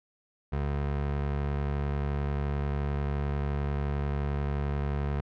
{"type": "tone", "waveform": "25% pulse", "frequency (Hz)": 71.4, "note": "D2", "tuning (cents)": -48, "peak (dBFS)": -24, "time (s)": [0.52, 5.21], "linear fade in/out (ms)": 10, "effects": ["low-pass 2000 Hz 12 dB/octave"]}